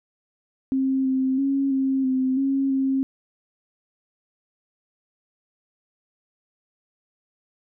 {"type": "tone with pitch steps", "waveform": "sine", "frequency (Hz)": [265.9, 262.5, 274.3, 267.3, 260.1, 271.9, 267.8], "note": ["C4", "C4", "C#4", "C4", "C4", "C#4", "C4"], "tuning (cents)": [28, 6, -18, 37, -10, -33, 40], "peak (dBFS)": -19, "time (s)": [0.72, 3.03], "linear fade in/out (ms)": 0, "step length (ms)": 330, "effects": []}